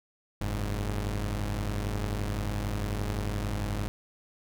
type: tone pair together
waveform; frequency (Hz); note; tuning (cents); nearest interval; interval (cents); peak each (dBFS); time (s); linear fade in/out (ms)
sawtooth; 46.25 / 103.83; F#1 / G#2; 0 / 0; octave + major second; 1400; -28; 0.41-3.88; 0
effects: none